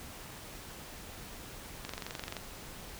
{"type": "click train", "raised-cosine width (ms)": 0.2, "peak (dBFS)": -21, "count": 13, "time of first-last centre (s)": [1.85, 2.367], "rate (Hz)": 23.2, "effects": ["pink hiss -47 dBFS RMS until 2.99 s"]}